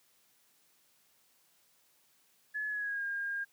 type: tone with pitch glide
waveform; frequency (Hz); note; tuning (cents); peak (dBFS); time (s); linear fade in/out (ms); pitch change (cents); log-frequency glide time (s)
sine; 1707 to 1614.9; G#6 to G#6; +47 to -49; -33; 2.54-3.45; 20; -96; 2.68-3.04
effects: white hiss -69 dBFS RMS until 3.52 s + high-pass 100 Hz 12 dB/octave